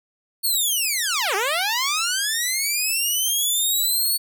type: linear two-way sweep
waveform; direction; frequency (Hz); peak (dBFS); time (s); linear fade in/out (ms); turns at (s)
10% pulse; down then up; 4452 to 370 to 4452; -12; 0.43-4.18; 20; 1.35
effects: none